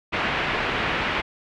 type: low-pass noise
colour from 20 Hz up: white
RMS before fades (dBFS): -25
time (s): 0.12-1.22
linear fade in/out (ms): 20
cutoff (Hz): 2700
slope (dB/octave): 24
effects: none